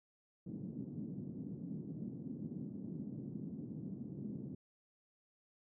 white band-pass noise, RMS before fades -45 dBFS, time 0.46-4.55 s, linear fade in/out 5 ms, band 140 to 250 Hz, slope 24 dB/octave, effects none

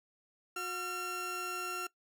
30% pulse tone pair together, 362.1 / 1367 Hz, F#4 / F6, -37 / -37 cents, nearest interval octave + major seventh, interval 2300 cents, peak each -40 / -34 dBFS, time 0.56-1.87 s, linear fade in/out 5 ms, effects noise-tail reverb RT60 0.1 s tail -20 dB re dry

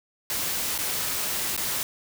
white noise with dropouts, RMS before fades -28 dBFS, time 0.3-1.83 s, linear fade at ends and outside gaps 1 ms, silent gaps 0.779-0.787 / 1.565-1.576 s, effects none

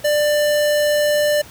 square tone, 593 Hz, D5, 17 cents sharp, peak -15 dBFS, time 0.04-1.42 s, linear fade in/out 10 ms, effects pink hiss -41 dBFS RMS until 1.5 s + high-pass 60 Hz 12 dB/octave

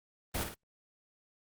pink noise with echo, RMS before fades -34 dBFS, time 0.34-0.44 s, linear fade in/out 10 ms, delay 53 ms, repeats 2, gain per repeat -6 dB, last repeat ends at 0.546 s, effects Opus 32 kbps

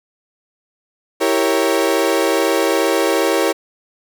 35% pulse chord, E diminished seventh, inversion none, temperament equal, 329.6 / 392 / 466.2 / 554.4 Hz, E4 / G4 / Bb4 / Db5, 0 / 0 / 0 / 0 cents, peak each -18 dBFS, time 1.2-3.53 s, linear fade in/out 20 ms, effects none

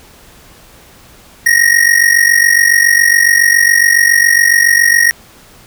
square ring-modulated tone, 1876 Hz, A#6, 11 cents sharp, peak -4 dBFS, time 1.46-5.11 s, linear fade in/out 0 ms, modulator 23.6 Hz, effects pink hiss -41 dBFS RMS until 5.66 s

